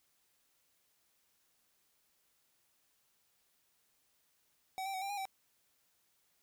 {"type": "tone with pitch steps", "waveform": "square", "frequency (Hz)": [759, 781, 752, 790, 815, 772], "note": ["F#5", "G5", "F#5", "G5", "G#5", "G5"], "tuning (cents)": [44, -7, 28, 13, -33, -27], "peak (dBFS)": -38, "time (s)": [4.78, 5.254], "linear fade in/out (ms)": 0, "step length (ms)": 79, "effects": ["white hiss -75 dBFS RMS until 6.42 s"]}